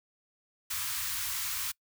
white band-stop noise, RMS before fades -34 dBFS, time 0.7-1.72 s, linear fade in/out 10 ms, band 120 to 960 Hz, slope 48 dB/octave, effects noise-tail reverb RT60 0.1 s tail -24 dB re dry

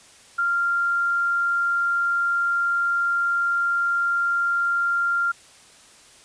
sine tone, 1390 Hz, F6, 9 cents flat, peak -19 dBFS, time 0.38-5.32 s, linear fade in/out 10 ms, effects white hiss -50 dBFS RMS until 6.24 s + resampled to 22050 Hz

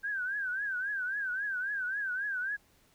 sine tone with vibrato, 1568 Hz, G6, in tune, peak -31 dBFS, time 0.03-2.57 s, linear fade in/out 20 ms, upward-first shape triangle, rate 3.7 Hz, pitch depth 150 cents each way, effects pink hiss -66 dBFS RMS until 2.94 s

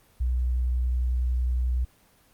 sine tone with vibrato, 61.9 Hz, B1, 5 cents sharp, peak -22 dBFS, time 0.2-1.85 s, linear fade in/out 10 ms, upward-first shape square, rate 11 Hz, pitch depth 9 cents each way, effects pink hiss -60 dBFS RMS until 2.33 s + Opus 24 kbps

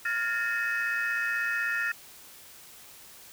sine tone cluster, 1405 / 1705 / 1821 / 2554 Hz, F6 / G#6 / A#6 / D#7, +10 / +45 / -41 / +45 cents, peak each -30 / -34 / -28 / -35 dBFS, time 0.05-1.92 s, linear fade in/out 5 ms, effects tanh soft clip ceiling -21 dBFS + white hiss -50 dBFS RMS until 3.32 s

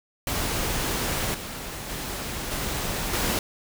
pink noise with level steps, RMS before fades -27 / -35 / -32 / -29 / -25 dBFS, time 0.27-3.39 s, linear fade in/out 2 ms, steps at 1.34 / 1.89 / 2.51 / 3.13 s, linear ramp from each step 5 ms, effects none

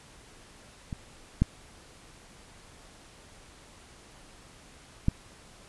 clicks, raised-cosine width 5 ms, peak -22 / -9 / -10 dBFS, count 3, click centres 0.928 / 1.42 / 5.084 s, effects pink hiss -53 dBFS RMS until 5.68 s + resampled to 24000 Hz

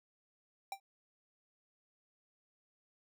square tone with exponential decay, 784 Hz, G5, in tune, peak -36 dBFS, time 0.72-0.8 s, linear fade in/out 2 ms, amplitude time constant 17 ms, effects none

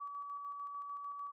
sine tone with tremolo, 1143 Hz, D6, 47 cents flat, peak -40 dBFS, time 0-1.32 s, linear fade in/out 20 ms, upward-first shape square, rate 6.7 Hz, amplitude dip 30%, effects none

